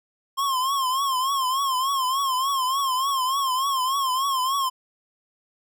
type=tone with vibrato; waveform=square; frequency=1064 Hz; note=C6; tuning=29 cents sharp; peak=-22 dBFS; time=0.37-4.7 s; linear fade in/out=20 ms; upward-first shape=triangle; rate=3.4 Hz; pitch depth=110 cents each way; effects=none

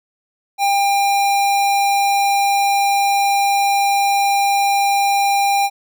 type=tone; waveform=square; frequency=799 Hz; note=G5; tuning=33 cents sharp; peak=-14 dBFS; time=0.58-5.7 s; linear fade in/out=50 ms; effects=none

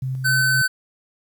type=tone with tremolo; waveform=sine; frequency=130.81 Hz; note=C3; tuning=in tune; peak=-22 dBFS; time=0.02-0.62 s; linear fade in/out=5 ms; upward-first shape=square; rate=3.8 Hz; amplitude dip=25%
type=tone; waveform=square; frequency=1522 Hz; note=F#6; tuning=48 cents sharp; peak=-17 dBFS; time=0.24-0.68 s; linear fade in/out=20 ms
effects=9-bit

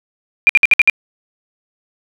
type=tone bursts; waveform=sine; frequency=2397 Hz; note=D7; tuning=35 cents sharp; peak=-4 dBFS; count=6; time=0.47-0.898 s; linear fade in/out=0 ms; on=23 ms; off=58 ms; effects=none

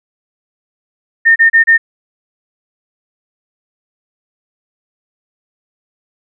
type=tone bursts; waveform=sine; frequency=1822 Hz; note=A#6; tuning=40 cents flat; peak=-4 dBFS; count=4; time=1.25-1.78 s; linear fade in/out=20 ms; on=110 ms; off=30 ms; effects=none

